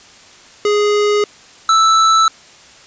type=tone pair in turn; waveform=square; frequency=415.3 / 1318.5 Hz; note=G#4 / E6; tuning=0 / 0 cents; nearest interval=octave + minor sixth; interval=2000 cents; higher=second; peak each=-12 / -9 dBFS; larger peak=second; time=0.65-1.24 / 1.69-2.28 s; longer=neither; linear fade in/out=2 ms; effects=white hiss -42 dBFS RMS until 2.86 s + resampled to 16000 Hz